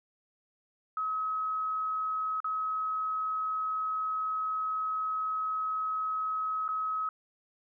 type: tone with dropouts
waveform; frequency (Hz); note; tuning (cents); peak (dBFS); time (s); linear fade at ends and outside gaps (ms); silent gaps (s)
sine; 1278; D#6; +46; -29; 0.97-7.09; 2; 2.403-2.444 / 6.68-6.688
effects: none